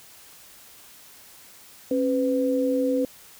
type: tone pair together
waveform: sine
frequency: 271.2 / 502 Hz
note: C#4 / B4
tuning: -38 / +28 cents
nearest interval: major seventh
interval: 1066 cents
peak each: -23 dBFS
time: 1.91-3.05 s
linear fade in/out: 2 ms
effects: white hiss -49 dBFS RMS until 3.39 s